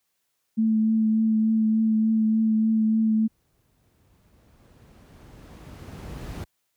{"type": "tone with vibrato", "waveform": "sine", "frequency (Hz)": 220, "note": "A3", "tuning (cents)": 0, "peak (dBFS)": -18, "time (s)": [0.57, 3.28], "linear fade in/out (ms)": 20, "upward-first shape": "triangle", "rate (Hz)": 3.4, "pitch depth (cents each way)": 20}
{"type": "noise with exponential growth", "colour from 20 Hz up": "brown", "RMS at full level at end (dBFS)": -30, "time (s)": [3.03, 6.44], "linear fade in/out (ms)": 1, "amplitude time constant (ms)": 740}
{"effects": ["white hiss -75 dBFS RMS until 6.76 s", "high-pass 60 Hz 12 dB/octave"]}